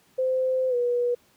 sine tone with pitch glide, 517 to 485.2 Hz, C5 to B4, -21 to -31 cents, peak -21 dBFS, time 0.18-1.15 s, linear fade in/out 10 ms, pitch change -110 cents, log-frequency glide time 0.69-0.75 s, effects pink hiss -61 dBFS RMS until 1.36 s + high-pass 100 Hz 12 dB/octave

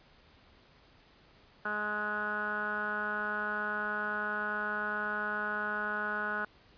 10% pulse tone with low-pass filter, 209.8 Hz, G#3, 18 cents sharp, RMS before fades -34 dBFS, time 1.65-6.45 s, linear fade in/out 5 ms, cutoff 1500 Hz, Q 9.6, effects pink hiss -61 dBFS RMS until 6.77 s + resampled to 11025 Hz

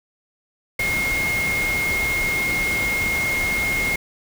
sine tone in noise, 2146 Hz, C7, 43 cents sharp, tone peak -20 dBFS, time 0.79-3.96 s, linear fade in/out 5 ms, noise pink, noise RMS -28 dBFS, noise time 0.79-3.96 s, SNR +5 dB, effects none

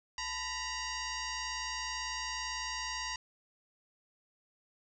sine tone with frequency modulation, 1837 Hz, A#6, 26 cents flat, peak -35 dBFS, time 0.18-3.16 s, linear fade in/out 2 ms, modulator 948 Hz, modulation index 4.7, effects none

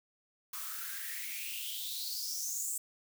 blue noise with high-pass filter sweep, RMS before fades -39 dBFS, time 0.53-2.78 s, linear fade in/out 5 ms, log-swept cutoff 1100 to 8100 Hz, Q 7, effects none

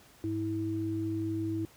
sine tone pair together, 103.3 / 324.9 Hz, G#2 / E4, -9 / -25 cents, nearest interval octave + minor sixth, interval 1984 cents, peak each -35 / -31 dBFS, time 0.24-1.65 s, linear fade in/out 0 ms, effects pink hiss -58 dBFS RMS until 1.76 s + high-pass 60 Hz 12 dB/octave

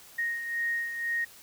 sine beating tone pair, 1864.7 / 1866.7 Hz, A#6 / A#6, 0 / +2 cents, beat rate 2 Hz, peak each -29 / -37 dBFS, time 0.18-1.25 s, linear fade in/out 10 ms, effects white hiss -52 dBFS RMS until 1.42 s

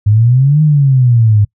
sine exponential two-way sweep, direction up then down, 101.3 to 155.9 to 101.3 Hz, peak -5 dBFS, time 0.06-1.45 s, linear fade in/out 10 ms, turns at 0.62 s, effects noise-tail reverb RT60 0.1 s tail -25 dB re dry

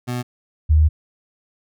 25% pulse / sine tone pair in turn, 123.2 / 77.21 Hz, B2 / D#2, -4 / -13 cents, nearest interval minor sixth, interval 809 cents, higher first, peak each -19 / -10 dBFS, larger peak second, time 0.07-0.23 / 0.69-0.89 s, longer second, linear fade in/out 20 ms, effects none

